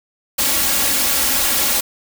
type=noise with comb filter; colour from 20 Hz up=white; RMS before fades=-17 dBFS; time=0.38-1.81 s; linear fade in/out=10 ms; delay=3.6 ms; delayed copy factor=+0.7; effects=none